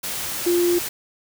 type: tone in noise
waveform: sine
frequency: 349.2 Hz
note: F4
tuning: in tune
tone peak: -16 dBFS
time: 0.46-0.79 s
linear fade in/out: 10 ms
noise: white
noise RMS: -28 dBFS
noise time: 0.03-0.89 s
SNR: +9 dB
effects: none